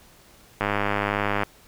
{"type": "click train", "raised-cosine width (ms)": 0.5, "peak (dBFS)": -8, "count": 85, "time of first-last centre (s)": [0.61, 1.434], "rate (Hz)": 102, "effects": ["pink hiss -53 dBFS RMS until 1.67 s"]}